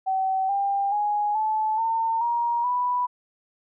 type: tone with pitch steps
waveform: sine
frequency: 763 / 796.3 / 831.1 / 867.4 / 905.3 / 944.8 / 986.1 Hz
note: G5 / G5 / G#5 / A5 / A5 / A#5 / B5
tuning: -47 / +27 / +1 / -25 / +49 / +23 / -3 cents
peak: -21 dBFS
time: 0.06-3.07 s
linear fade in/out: 20 ms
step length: 430 ms
effects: none